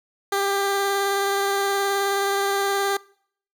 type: tone with vibrato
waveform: 15% pulse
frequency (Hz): 396.8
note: G4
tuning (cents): +21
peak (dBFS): -14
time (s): 0.32-2.97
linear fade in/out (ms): 5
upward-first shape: sine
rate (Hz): 19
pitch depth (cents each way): 14
effects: noise-tail reverb RT60 0.6 s tail -24 dB re dry